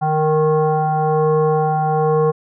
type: tone with frequency modulation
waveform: sine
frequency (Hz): 155.56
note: D#3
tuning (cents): 0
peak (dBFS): -13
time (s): 0.01-2.32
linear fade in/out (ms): 20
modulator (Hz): 310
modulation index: 2.5
effects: none